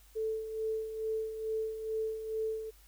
sine tone with tremolo, 440 Hz, A4, in tune, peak -30 dBFS, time 0.15-2.71 s, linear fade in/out 20 ms, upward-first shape sine, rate 2.3 Hz, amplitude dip 60%, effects added 50 Hz sine -58 dBFS peak until 2.87 s + white hiss -63 dBFS RMS until 2.87 s

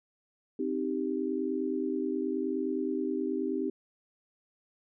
sine chord, C minor, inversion none, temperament equal, 261.6 / 311.1 / 392 Hz, C4 / Eb4 / G4, 0 / 0 / 0 cents, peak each -33 dBFS, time 0.59-3.7 s, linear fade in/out 5 ms, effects none

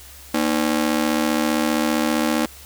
sawtooth ring-modulated tone, 272.3 Hz, C#4, 31 cents flat, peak -11 dBFS, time 0.34-2.46 s, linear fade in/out 5 ms, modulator 37.6 Hz, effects added 68 Hz sine -45 dBFS peak until 2.65 s + white hiss -43 dBFS RMS until 2.65 s

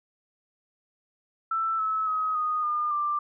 sine tone with pitch steps, 1328 / 1297.7 / 1268 / 1239.1 / 1210.8 / 1183.1 Hz, E6 / E6 / D#6 / D#6 / D#6 / D6, +12 / -28 / +32 / -8 / -48 / +12 cents, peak -24 dBFS, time 1.51-3.19 s, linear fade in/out 5 ms, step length 280 ms, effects none

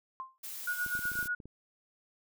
sine tone with exponential decay, 1051 Hz, C6, 7 cents sharp, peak -34 dBFS, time 0.2-0.38 s, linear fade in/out 0 ms, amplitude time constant 37 ms
blue noise, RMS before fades -42 dBFS, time 0.43-1.28 s, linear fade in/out 10 ms
sine tone with tremolo, 1453 Hz, F#6, 32 cents flat, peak -29 dBFS, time 0.67-1.35 s, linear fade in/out 5 ms, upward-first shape sine, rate 8.1 Hz, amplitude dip 70%
clicks, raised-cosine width 3 ms, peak -35 dBFS, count 11, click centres 0.863 / 0.952 / 0.992 / 1.055 / 1.117 / 1.155 / 1.19 / 1.228 / 1.258 / 1.402 / 1.456 s
effects none

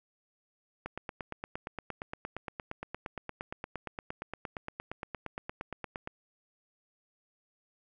click train, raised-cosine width 0.5 ms, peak -22 dBFS, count 46, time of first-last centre 0.86-6.074 s, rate 8.63 Hz, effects none

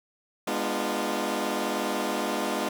15% pulse chord, G# diminished seventh, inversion none, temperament equal with one note detuned, 207.7 / 246.9 / 301.1 / 349.2 Hz, G#3 / B3 / D4 / F4, 0 / 0 / +43 / 0 cents, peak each -26 dBFS, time 0.47-2.69 s, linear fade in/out 5 ms, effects none

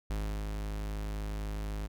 45% pulse tone with ADSR envelope, 51.91 Hz, G#1, in tune, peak -31 dBFS, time 0.1-1.88 s, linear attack 4 ms, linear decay 330 ms, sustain -3 dB, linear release 26 ms, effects none

